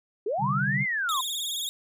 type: linear two-way sweep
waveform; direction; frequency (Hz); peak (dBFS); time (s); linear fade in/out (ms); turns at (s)
sine; up then down; 374.7 to 2147 to 987; -25; 0.26-1.21; 5; 0.83
type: chord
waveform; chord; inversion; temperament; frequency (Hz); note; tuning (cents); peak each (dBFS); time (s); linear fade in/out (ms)
sine; C suspended second; none; equal with one note detuned; 130.81 / 146.83 / 193.75; C3 / D3 / G3; 0 / 0 / -20; -30; 0.38-0.86; 50
type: tone with vibrato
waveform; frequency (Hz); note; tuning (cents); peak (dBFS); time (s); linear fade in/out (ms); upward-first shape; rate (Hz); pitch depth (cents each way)
sawtooth; 3520; A7; 0; -26; 1.09-1.69; 0; sine; 19; 120
effects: none